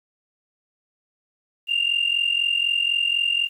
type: tone pair together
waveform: sine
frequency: 2775 / 2819 Hz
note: F7 / F7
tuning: -12 / +16 cents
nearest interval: unison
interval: 28 cents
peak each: -21 dBFS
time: 1.67-3.49 s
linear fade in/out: 50 ms
effects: tanh soft clip ceiling -13 dBFS + 9-bit